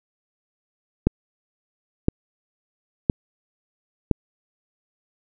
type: click train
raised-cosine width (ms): 3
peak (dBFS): -3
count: 4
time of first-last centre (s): 1.07-4.113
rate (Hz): 0.986
effects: none